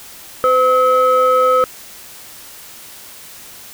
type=tone pair together; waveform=sine; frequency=510 / 1285.9 Hz; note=C5 / E6; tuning=-44 / -43 cents; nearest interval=octave + major third; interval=1601 cents; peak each=-11 dBFS; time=0.44-1.64 s; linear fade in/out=0 ms; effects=tanh soft clip ceiling -5 dBFS + white hiss -37 dBFS RMS until 3.73 s